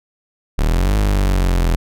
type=linear two-way sweep; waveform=40% pulse; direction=up then down; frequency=35.06 to 51.91 to 41.55 Hz; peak=-12 dBFS; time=0.58-1.76 s; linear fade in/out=10 ms; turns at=0.96 s; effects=none